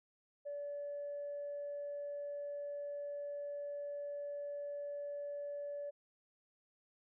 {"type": "tone", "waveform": "sine", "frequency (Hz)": 576, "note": "D5", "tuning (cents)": -34, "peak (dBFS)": -39, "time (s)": [0.45, 5.91], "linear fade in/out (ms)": 20, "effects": ["tanh soft clip ceiling -36 dBFS"]}